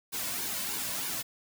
white noise with flanger, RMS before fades -34 dBFS, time 0.12-1.23 s, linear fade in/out 20 ms, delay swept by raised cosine 1.5 to 2.5 ms, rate 3.2 Hz, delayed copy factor -0.7, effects none

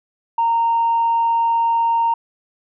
sine tone, 924 Hz, A#5, 16 cents flat, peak -13 dBFS, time 0.38-2.14 s, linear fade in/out 5 ms, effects tanh soft clip ceiling -10 dBFS

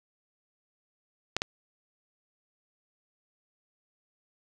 clicks, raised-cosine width 0.2 ms, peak -9 / -11 dBFS, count 2, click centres 1.366 / 1.419 s, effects none

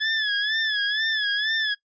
25% pulse tone with vibrato, 1713 Hz, A6, 47 cents flat, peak -18 dBFS, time 0-1.75 s, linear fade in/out 20 ms, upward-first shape sine, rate 2.1 Hz, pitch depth 81 cents each way, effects noise-tail reverb RT60 0.1 s tail -20 dB re dry + resampled to 16000 Hz

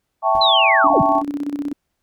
sine chord, A dominant seventh, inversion second, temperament equal, 659.3 / 784 / 880 / 1108.7 Hz, E5 / G5 / A5 / C#6, 0 / 0 / 0 / 0 cents, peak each -19 dBFS, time 0.22-1.23 s, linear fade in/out 50 ms
brown noise with exponential decay, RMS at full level -29 dBFS, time 0.35-0.52 s, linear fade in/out 1 ms, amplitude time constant 35 ms
sine linear sweep, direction down, 4113 to 87.31 Hz, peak -14 dBFS, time 0.41-1.02 s, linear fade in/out 5 ms
sine tone with tremolo, 287.6 Hz, D4, 36 cents flat, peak -19 dBFS, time 0.84-1.73 s, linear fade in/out 5 ms, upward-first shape square, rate 16 Hz, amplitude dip 65%
effects pink hiss -74 dBFS RMS until 2.02 s

